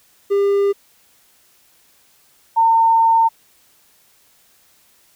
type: tone pair in turn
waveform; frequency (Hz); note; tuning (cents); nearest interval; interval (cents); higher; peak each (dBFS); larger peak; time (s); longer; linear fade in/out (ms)
triangle / sine; 400.3 / 908; G4 / A#5; +36 / -46; octave + major second; 1418; second; -11 / -10; second; 0.3-0.73 / 2.56-3.29; second; 20
effects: white hiss -55 dBFS RMS until 5.15 s